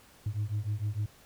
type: beating tone pair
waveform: sine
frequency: 101.7 / 108.3 Hz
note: G#2 / A2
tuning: -36 / -27 cents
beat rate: 6.6 Hz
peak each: -31 dBFS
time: 0.26-1.06 s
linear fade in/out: 5 ms
effects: tanh soft clip ceiling -26 dBFS + pink hiss -58 dBFS RMS until 1.25 s